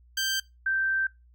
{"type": "tone pair in turn", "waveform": ["15% pulse", "sine"], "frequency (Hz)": [1568, 1562.2], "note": ["G6", "G6"], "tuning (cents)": [0, -6], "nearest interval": "unison", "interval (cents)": 6, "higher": "first", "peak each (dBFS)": [-19, -23], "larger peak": "first", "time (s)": [[0.17, 0.4], [0.66, 1.07]], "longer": "second", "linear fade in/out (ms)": 5, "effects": ["noise-tail reverb RT60 0.2 s tail -20 dB re dry", "added 60 Hz sine -54 dBFS peak until 1.34 s"]}